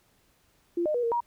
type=tone with pitch steps; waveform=sine; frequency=344.2 / 609 / 484.5 / 464.6 / 950 Hz; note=F4 / D#5 / B4 / A#4 / A#5; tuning=-25 / -37 / -33 / -6 / +33 cents; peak=-24 dBFS; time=0.77-1.205 s; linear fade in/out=5 ms; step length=87 ms; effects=pink hiss -66 dBFS RMS until 1.26 s